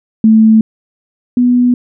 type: tone pair in turn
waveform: sine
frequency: 220.1 / 246 Hz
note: A3 / B3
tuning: +1 / -7 cents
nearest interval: major second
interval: 192 cents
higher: second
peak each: -3 / -6 dBFS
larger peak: first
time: 0.24-0.61 / 1.37-1.74 s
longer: neither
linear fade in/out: 2 ms
effects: none